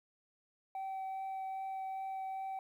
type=tone with vibrato; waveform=sine; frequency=768 Hz; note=G5; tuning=36 cents flat; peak=-35 dBFS; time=0.75-2.59 s; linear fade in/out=2 ms; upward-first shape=triangle; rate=2.5 Hz; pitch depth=8 cents each way; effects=tanh soft clip ceiling -37 dBFS + 12-bit